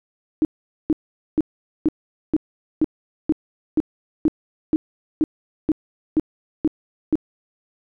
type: tone bursts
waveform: sine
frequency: 311.1 Hz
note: D#4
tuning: in tune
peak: -13 dBFS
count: 15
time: 0.42-7.155 s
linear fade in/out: 0 ms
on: 29 ms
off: 450 ms
effects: none